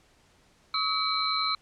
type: tone cluster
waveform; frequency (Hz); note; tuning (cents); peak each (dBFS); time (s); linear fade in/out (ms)
sine; 1130 / 1280 / 2280 / 3926 / 4116; C#6 / D#6 / C#7 / B7 / C8; +33 / +49 / +48 / -11 / -29; -35 / -29 / -36 / -33 / -29; 0.74-1.55; 2
effects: pink hiss -62 dBFS RMS until 1.61 s + low-pass 8000 Hz 12 dB/octave